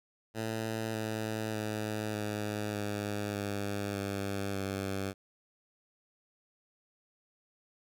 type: tone with pitch steps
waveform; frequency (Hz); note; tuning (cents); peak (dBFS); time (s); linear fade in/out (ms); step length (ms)
10% pulse; 111.5 / 109.39 / 107.33 / 105.3 / 103.31 / 101.36 / 99.45 / 97.57; A2 / A2 / A2 / G#2 / G#2 / G#2 / G2 / G2; +23 / -10 / -43 / +24 / -9 / -42 / +25 / -8; -25; 0.34-5.14; 50; 600
effects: none